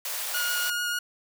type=high-pass noise; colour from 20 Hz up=white; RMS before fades=-32 dBFS; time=0.05-0.7 s; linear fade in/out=2 ms; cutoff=490 Hz; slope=48 dB/octave
type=tone with vibrato; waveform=sawtooth; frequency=1437 Hz; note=F6; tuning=49 cents sharp; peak=-23 dBFS; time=0.34-0.99 s; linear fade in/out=5 ms; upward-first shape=sine; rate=6.8 Hz; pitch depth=11 cents each way
effects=none